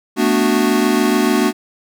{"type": "chord", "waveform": "square", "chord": "B minor seventh", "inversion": "third", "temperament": "equal", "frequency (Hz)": [220, 246.9, 293.7, 370], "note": ["A3", "B3", "D4", "F#4"], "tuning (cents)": [0, 0, 0, 0], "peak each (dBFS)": -19, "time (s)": [0.16, 1.53], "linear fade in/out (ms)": 50, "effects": []}